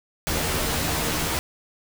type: noise with comb filter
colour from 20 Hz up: pink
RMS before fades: -25 dBFS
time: 0.27-1.39 s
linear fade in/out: 0 ms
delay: 13 ms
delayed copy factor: +0.8
effects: none